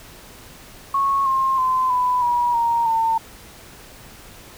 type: tone with pitch steps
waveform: sine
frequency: 1100 / 1064.4 / 1029.9 / 996.5 / 964.3 / 933 / 902.8 Hz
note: C#6 / C6 / C6 / B5 / B5 / A#5 / A5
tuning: -14 / +29 / -28 / +15 / -42 / +1 / +44 cents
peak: -16 dBFS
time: 0.94-3.18 s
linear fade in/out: 5 ms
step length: 320 ms
effects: pink hiss -43 dBFS RMS until 4.57 s